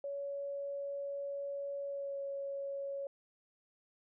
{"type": "tone with pitch glide", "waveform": "sine", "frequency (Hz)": [562, 555.5], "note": ["C#5", "C#5"], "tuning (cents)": [24, 4], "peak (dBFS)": -37, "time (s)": [0.04, 3.07], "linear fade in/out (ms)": 2, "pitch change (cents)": -20, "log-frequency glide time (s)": [1.85, 2.19], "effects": []}